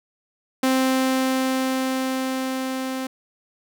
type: tone with level ramp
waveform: sawtooth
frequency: 261.6 Hz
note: C4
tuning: in tune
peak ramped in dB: -13 to -22 dBFS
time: 0.63-3.07 s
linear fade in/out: 5 ms
effects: none